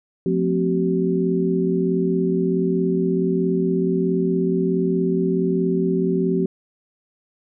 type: tone cluster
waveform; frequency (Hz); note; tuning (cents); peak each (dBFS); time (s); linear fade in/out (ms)
sine; 177 / 221.6 / 258.4 / 380; F3 / A3 / C4 / F#4; +23 / +13 / -21 / +46; -21 / -29 / -24 / -21; 0.26-6.46; 2
effects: none